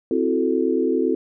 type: chord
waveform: sine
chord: F# half-diminished seventh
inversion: second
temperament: equal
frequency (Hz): 261.6 / 329.6 / 370 / 440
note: C4 / E4 / F#4 / A4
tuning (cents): 0 / 0 / 0 / 0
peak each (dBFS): -23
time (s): 0.11-1.15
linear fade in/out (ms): 2
effects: none